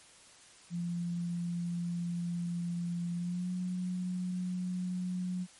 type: tone with pitch glide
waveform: sine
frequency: 173 to 181.39 Hz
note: F3 to F#3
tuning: -16 to -34 cents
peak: -32 dBFS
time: 0.7-5.47 s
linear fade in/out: 50 ms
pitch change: +82 cents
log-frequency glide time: 3.15-3.51 s
effects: white hiss -57 dBFS RMS until 5.59 s + MP3 48 kbps